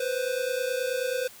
square tone pair together, 493.9 / 523.3 Hz, B4 / C5, 0 / 0 cents, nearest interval minor second, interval 100 cents, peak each -30 / -30 dBFS, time 0-1.28 s, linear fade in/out 5 ms, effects white hiss -49 dBFS RMS until 1.4 s

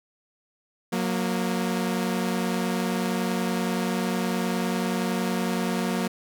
sawtooth tone pair together, 182.6 / 233.1 Hz, F#3 / A#3, -23 / 0 cents, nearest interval major third, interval 423 cents, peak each -23 dBFS, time 0.92-6.08 s, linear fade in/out 10 ms, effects none

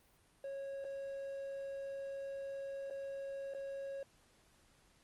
triangle tone with dropouts, 549 Hz, C#5, 17 cents flat, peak -39 dBFS, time 0.44-4.03 s, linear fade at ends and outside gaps 2 ms, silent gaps 0.843-0.849 / 2.9-2.908 / 3.538-3.547 s, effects pink hiss -69 dBFS RMS until 5.03 s + Opus 32 kbps

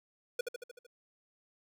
square tone with echo, 486.3 Hz, B4, 27 cents flat, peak -30 dBFS, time 0.39-0.41 s, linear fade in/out 5 ms, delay 76 ms, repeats 6, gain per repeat -4 dB, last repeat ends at 0.866 s, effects none

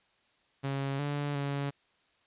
sawtooth tone with pitch steps, 137.5 / 144.6 / 141 Hz, C#3 / D3 / C#3, -14 / -27 / +30 cents, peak -27 dBFS, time 0.63-1.71 s, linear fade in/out 20 ms, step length 360 ms, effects white hiss -69 dBFS RMS until 2.26 s + resampled to 8000 Hz

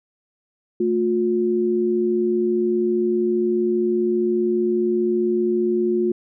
sine tone pair together, 221.8 / 356.9 Hz, A3 / F4, +14 / +38 cents, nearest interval minor sixth, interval 824 cents, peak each -23 / -18 dBFS, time 0.8-6.12 s, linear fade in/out 5 ms, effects none

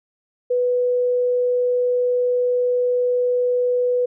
sine tone, 493.9 Hz, B4, in tune, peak -16 dBFS, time 0.5-4.06 s, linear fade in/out 10 ms, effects none

